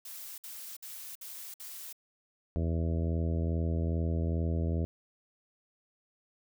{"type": "noise bursts", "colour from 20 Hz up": "blue", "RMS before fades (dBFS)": -44, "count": 5, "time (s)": [0.05, 1.928], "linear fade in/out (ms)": 5, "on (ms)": 330, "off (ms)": 57}
{"type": "harmonic tone", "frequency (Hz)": 82.41, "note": "E2", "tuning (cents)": 0, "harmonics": [1, 2, 3, 4, 5, 6, 7, 8], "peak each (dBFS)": [-29, -35, -39, -41, -43, -45, -46, -47], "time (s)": [2.56, 4.85], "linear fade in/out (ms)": 0}
{"effects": []}